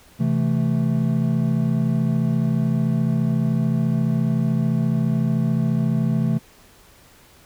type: chord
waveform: triangle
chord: A minor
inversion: first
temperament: equal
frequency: 130.81 / 164.81 / 220 Hz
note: C3 / E3 / A3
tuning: 0 / 0 / 0 cents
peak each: -20 dBFS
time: 0.19-6.39 s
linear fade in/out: 20 ms
effects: pink hiss -51 dBFS RMS until 7.45 s